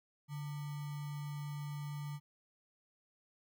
sine tone with sample-and-hold, 145.6 Hz, D3, 15 cents flat, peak -39 dBFS, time 0.28-2.2 s, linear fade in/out 50 ms, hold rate 1050 Hz, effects none

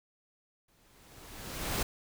pink noise with exponential growth, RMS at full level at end -30 dBFS, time 0.68-1.83 s, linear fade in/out 5 ms, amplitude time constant 250 ms, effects none

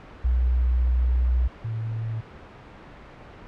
sine tone pair in turn, 61.74 / 111.9 Hz, B1 / A2, 0 / +30 cents, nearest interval minor seventh, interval 1030 cents, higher second, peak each -18 / -26 dBFS, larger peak first, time 0.24-1.48 / 1.64-2.21 s, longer first, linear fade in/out 10 ms, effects pink hiss -44 dBFS RMS until 3.47 s + low-pass 2000 Hz 12 dB/octave

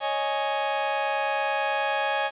sawtooth chord, C# suspended second, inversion none, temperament just, 554.4 / 623.7 / 831.5 Hz, C#5 / D#5 / G#5, 0 / +4 / +2 cents, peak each -26 / -27 / -22 dBFS, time 0-2.31 s, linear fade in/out 50 ms, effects resampled to 8000 Hz + 9-bit

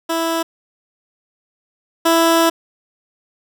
15% pulse tone pair in turn, 329.6 / 331 Hz, E4 / E4, 0 / +7 cents, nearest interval unison, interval 7 cents, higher second, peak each -11 / -5 dBFS, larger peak second, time 0.09-0.43 / 2.05-2.5 s, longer second, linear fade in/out 10 ms, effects none

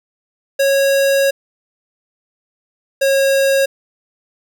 square tone pair in turn, 550 / 544.9 Hz, C#5 / C#5, -14 / -30 cents, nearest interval unison, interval 16 cents, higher first, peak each -12 dBFS, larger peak neither, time 0.59-1.31 / 3.01-3.66 s, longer first, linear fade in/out 10 ms, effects none

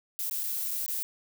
violet noise with dropouts, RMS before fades -32 dBFS, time 0.19-1.03 s, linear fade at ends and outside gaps 0 ms, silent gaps 0.297-0.311 / 0.435-0.439 / 0.709-0.713 / 0.862-0.88 s, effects none

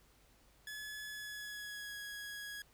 sawtooth tone with pitch glide, 1707 to 1663.2 Hz, G#6 to G#6, +47 to +2 cents, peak -40 dBFS, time 0.67-2.62 s, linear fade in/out 2 ms, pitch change -45 cents, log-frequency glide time 1.09-1.95 s, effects added 50 Hz sine -70 dBFS peak until 2.73 s + pink hiss -68 dBFS RMS until 2.73 s

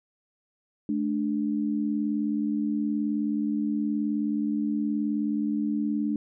sine tone pair together, 215.2 / 294.2 Hz, A3 / D4, -38 / +3 cents, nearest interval perfect fourth, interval 541 cents, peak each -27 dBFS, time 0.89-6.16 s, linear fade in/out 2 ms, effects none

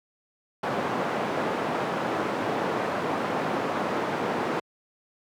white band-pass noise, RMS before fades -28 dBFS, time 0.63-4.6 s, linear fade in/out 5 ms, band 160 to 910 Hz, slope 12 dB/octave, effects high-pass 100 Hz 12 dB/octave

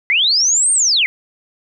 sine linear two-way sweep, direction up then down, 1992 to 8870 to 1992 Hz, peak -11 dBFS, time 0.1-1.06 s, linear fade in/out 0 ms, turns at 0.72 s, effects none

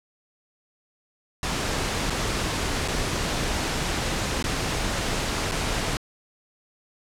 pink noise with dropouts, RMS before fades -26 dBFS, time 1.43-5.97 s, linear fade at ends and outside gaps 1 ms, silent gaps 2.099-2.104 / 2.878-2.883 / 4.426-4.441 / 5.513-5.519 s, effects low-pass 8000 Hz 12 dB/octave

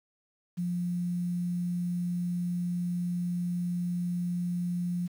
sine tone with quantisation, 176.1 Hz, F3, 15 cents sharp, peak -28 dBFS, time 0.57-5.08 s, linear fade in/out 20 ms, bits 9, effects none

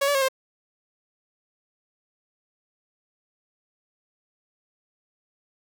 sawtooth tone with pitch steps, 557 / 574 / 542 / 528 Hz, C#5 / D5 / C#5 / C5, +8 / -40 / -39 / +16 cents, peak -16 dBFS, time 0.01-0.286 s, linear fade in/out 10 ms, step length 69 ms, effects none

